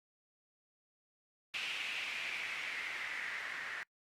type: noise with low-pass filter sweep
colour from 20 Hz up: blue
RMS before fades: -41 dBFS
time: 1.54-3.83 s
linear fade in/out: 0 ms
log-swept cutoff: 2700 to 1800 Hz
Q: 4.3
effects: noise-tail reverb RT60 0.1 s tail -26 dB re dry + Opus 48 kbps